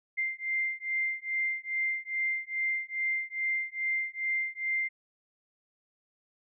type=beating tone pair; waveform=sine; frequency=2093 / 2095.4 Hz; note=C7 / C7; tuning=0 / +2 cents; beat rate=2.4 Hz; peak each=-32 / -32 dBFS; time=0.17-4.89 s; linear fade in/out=20 ms; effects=none